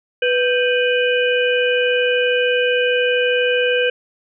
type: harmonic tone with a mistuned harmonic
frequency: 493.9 Hz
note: B4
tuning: in tune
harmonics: 1 / 3 / 5 / 6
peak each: -16 / -21 / -23 / -24 dBFS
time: 0.22-3.9 s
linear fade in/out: 5 ms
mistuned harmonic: 3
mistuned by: +99 cents
effects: none